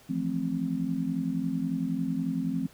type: chord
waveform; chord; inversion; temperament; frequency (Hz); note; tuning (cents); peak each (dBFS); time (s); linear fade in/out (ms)
sine; F major seventh; third; just; 163.7 / 174.61 / 218.3 / 261.9; E3 / F3 / A3 / C4; -12 / 0 / -13 / +2; -36 / -32 / -34 / -30; 0.09-2.67; 10
effects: pink hiss -56 dBFS RMS until 2.73 s